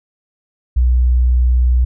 sine tone, 61.74 Hz, B1, in tune, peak -9 dBFS, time 0.76-1.85 s, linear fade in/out 10 ms, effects none

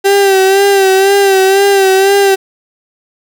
35% pulse tone with vibrato, 390 Hz, G4, 9 cents flat, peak -4 dBFS, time 0.04-2.36 s, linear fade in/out 20 ms, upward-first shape sine, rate 2 Hz, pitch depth 46 cents each way, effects none

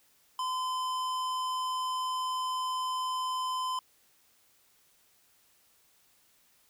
sine tone with hard clipping, 1023 Hz, C6, 39 cents flat, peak -32 dBFS, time 0.39-3.79 s, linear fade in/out 2 ms, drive 15 dB, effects white hiss -66 dBFS RMS until 6.69 s

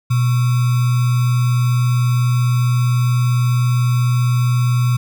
sine tone with sample-and-hold, 122.8 Hz, B2, 9 cents flat, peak -12 dBFS, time 0.1-4.97 s, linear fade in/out 10 ms, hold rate 1225 Hz, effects none

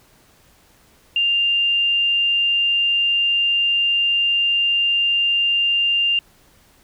sine tone, 2795 Hz, F7, 1 cent sharp, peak -15 dBFS, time 1.16-6.19 s, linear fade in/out 2 ms, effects pink hiss -54 dBFS RMS until 6.83 s

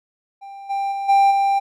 triangle tone with level steps, 791 Hz, G5, 15 cents sharp, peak -32 / -18 / -21 / -9 / -13 dBFS, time 0.41-1.6 s, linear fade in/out 20 ms, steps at 0.69 / 0.91 / 1.08 / 1.3 s, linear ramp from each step 20 ms, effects none

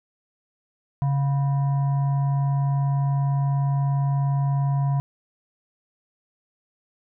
sine tone with frequency modulation, 138.59 Hz, C#3, in tune, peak -19 dBFS, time 1.02-5 s, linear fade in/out 0 ms, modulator 843 Hz, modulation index 0.29, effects none

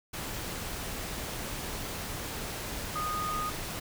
sine tone in noise, 1236 Hz, D#6, 12 cents flat, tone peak -31 dBFS, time 2.95-3.5 s, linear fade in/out 10 ms, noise pink, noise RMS -37 dBFS, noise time 0.13-3.8 s, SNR +3 dB, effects none

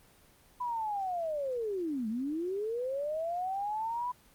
sine linear two-way sweep, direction down then up, 1000 to 210.2 to 1000 Hz, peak -31 dBFS, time 0.6-4.12 s, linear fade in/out 10 ms, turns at 2.08 s, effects pink hiss -61 dBFS RMS until 4.34 s + Opus 24 kbps

